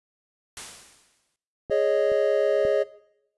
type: noise with exponential decay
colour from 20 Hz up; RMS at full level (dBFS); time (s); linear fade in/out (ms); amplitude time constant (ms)
white; -35; 0.57-1.36; 1; 170
type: clicks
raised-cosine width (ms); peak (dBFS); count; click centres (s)
2; -22 / -27 / -21; 3; 1.698 / 2.118 / 2.651
type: chord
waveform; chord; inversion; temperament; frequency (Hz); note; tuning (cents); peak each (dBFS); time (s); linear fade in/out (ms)
triangle; Ab suspended fourth; none; equal; 415.3 / 554.4 / 622.3; Ab4 / Db5 / Eb5; 0 / 0 / 0; -22 / -21 / -22; 1.7-2.84; 20
effects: noise-tail reverb RT60 0.8 s tail -19 dB re dry + resampled to 24000 Hz